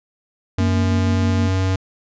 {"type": "tone with pitch glide", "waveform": "square", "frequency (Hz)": [93.6, 94.2], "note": ["F#2", "F#2"], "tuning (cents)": [20, 32], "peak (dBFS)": -17, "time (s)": [0.58, 1.76], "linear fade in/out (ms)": 5, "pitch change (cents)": 12, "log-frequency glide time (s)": [0.82, 1.6]}
{"type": "tone with tremolo", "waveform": "sine", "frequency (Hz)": 233.1, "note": "A#3", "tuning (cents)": 0, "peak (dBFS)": -19, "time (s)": [0.6, 1.48], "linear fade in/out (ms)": 2, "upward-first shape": "square", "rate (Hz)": 6.4, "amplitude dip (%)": 30}
{"effects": ["resampled to 16000 Hz"]}